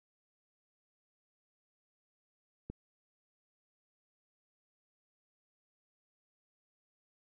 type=click; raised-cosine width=3 ms; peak=-28 dBFS; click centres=2.7 s; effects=none